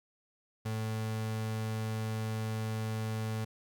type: tone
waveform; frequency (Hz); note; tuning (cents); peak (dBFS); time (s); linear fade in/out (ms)
35% pulse; 110; A2; 0; -31; 0.65-3.45; 10
effects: 12-bit